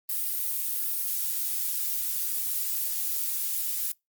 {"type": "noise", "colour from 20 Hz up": "violet", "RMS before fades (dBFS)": -29, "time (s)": [0.09, 3.92], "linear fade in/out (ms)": 5, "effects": ["noise-tail reverb RT60 0.2 s tail -26 dB re dry", "Opus 32 kbps"]}